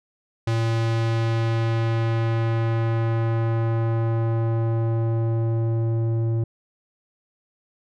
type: tone with low-pass filter sweep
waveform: square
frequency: 114.1 Hz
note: A#2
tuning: 37 cents flat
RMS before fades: -22 dBFS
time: 0.47-6.44 s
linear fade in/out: 5 ms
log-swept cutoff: 6200 to 390 Hz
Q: 0.72
effects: none